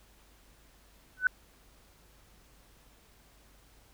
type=tone with exponential growth; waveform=sine; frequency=1500 Hz; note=F#6; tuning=23 cents sharp; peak=-17 dBFS; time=1.17-1.27 s; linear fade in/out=2 ms; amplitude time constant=20 ms; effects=added 50 Hz sine -62 dBFS peak until 3.93 s + pink hiss -62 dBFS RMS until 3.93 s